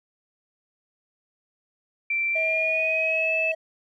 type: tone with pitch glide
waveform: sine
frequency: 2347 to 2619 Hz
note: D7 to E7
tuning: -2 to -12 cents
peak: -22 dBFS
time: 2.1-3.52 s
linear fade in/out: 5 ms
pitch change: +190 cents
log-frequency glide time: 2.3-3.34 s
type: tone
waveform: triangle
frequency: 642 Hz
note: E5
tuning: 46 cents flat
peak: -25 dBFS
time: 2.35-3.55 s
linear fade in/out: 10 ms
effects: none